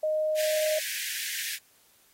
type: tone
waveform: sine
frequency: 619 Hz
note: D#5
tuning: 9 cents flat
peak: -24 dBFS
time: 0.03-0.79 s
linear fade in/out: 5 ms
type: high-pass noise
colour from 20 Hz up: pink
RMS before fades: -34 dBFS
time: 0.35-1.59 s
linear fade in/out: 50 ms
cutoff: 1600 Hz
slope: 96 dB/octave
effects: white hiss -62 dBFS RMS until 2.13 s + AAC 48 kbps